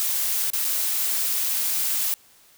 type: noise with dropouts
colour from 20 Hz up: blue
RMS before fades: -24 dBFS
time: 0-2.14 s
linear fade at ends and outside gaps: 0 ms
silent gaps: 0.502-0.534 / 0.645-0.649 s
effects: white hiss -55 dBFS RMS until 2.57 s